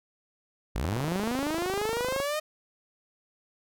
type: linear sweep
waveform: sawtooth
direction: up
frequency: 44.26 to 622.3 Hz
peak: -24 dBFS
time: 0.75-2.4 s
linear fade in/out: 10 ms
type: click train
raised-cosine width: 1 ms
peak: -19 dBFS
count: 36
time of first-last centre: 0.85-2.201 s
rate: 25.9 Hz
effects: none